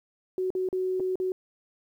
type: tone with dropouts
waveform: sine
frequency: 371.8 Hz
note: F#4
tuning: 8 cents sharp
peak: -25 dBFS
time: 0.38-1.32 s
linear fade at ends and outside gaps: 1 ms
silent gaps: 0.504-0.551 / 0.688-0.728 / 0.998-1.003 / 1.156-1.2 s
effects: 10-bit